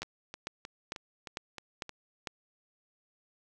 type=two click trains; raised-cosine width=0.2 ms; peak=-24 / -18 dBFS; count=7 / 6; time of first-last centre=0.03-1.893 / 0.02-2.272 s; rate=3.22 / 2.22 Hz; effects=none